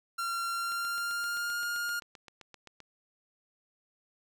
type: tone with pitch glide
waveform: 45% pulse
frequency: 1374 to 1415.9 Hz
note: F6 to F6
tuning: -29 to +23 cents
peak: -31 dBFS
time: 0.18-2 s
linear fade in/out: 10 ms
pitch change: +52 cents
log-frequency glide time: 0.51-1.58 s
type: click train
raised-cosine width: 0.2 ms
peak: -31 dBFS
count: 17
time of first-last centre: 0.72-2.803 s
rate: 7.68 Hz
effects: none